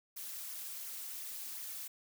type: noise with flanger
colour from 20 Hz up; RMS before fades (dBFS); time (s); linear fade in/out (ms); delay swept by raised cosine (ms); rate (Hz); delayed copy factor
blue; -44; 0.16-1.88; 10; 0.24 to 4.14; 2.8; -0.55
effects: none